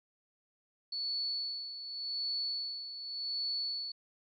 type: tone with tremolo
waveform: sine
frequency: 4435 Hz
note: C#8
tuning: in tune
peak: -32 dBFS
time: 0.92-3.92 s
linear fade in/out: 5 ms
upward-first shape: sine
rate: 0.87 Hz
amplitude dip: 65%
effects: none